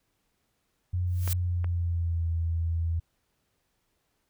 sine tone with pitch glide, 89.5 to 83.03 Hz, F2 to E2, +43 to +13 cents, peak -25 dBFS, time 0.93-3 s, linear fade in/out 10 ms, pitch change -130 cents, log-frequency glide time 1.34-2.27 s
blue noise with exponential growth, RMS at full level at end -30 dBFS, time 1.07-1.33 s, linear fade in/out 1 ms, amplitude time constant 55 ms
clicks, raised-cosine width 0.5 ms, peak -21 / -25 dBFS, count 2, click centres 1.277 / 1.644 s
effects pink hiss -75 dBFS RMS until 4.29 s

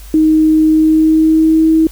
sine tone with pitch glide, 313.1 to 319.9 Hz, D#4 to D#4, +11 to +48 cents, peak -6 dBFS, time 0.14-1.87 s, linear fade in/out 2 ms, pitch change +37 cents, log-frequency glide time 0.69-1.71 s, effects added 50 Hz sine -30 dBFS peak until 1.91 s + white hiss -40 dBFS RMS until 1.91 s

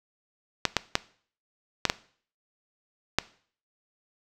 clicks, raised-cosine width 0.2 ms, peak -3 dBFS, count 6, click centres 0.653 / 0.767 / 0.954 / 1.853 / 1.899 / 3.186 s, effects noise-tail reverb RT60 0.5 s tail -19 dB re dry

